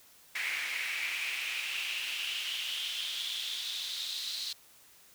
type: noise with high-pass filter sweep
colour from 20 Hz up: brown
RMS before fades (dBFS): -36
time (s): 0.35-4.53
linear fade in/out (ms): 5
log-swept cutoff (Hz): 2100 to 4100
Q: 5.2
effects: white hiss -59 dBFS RMS until 5.14 s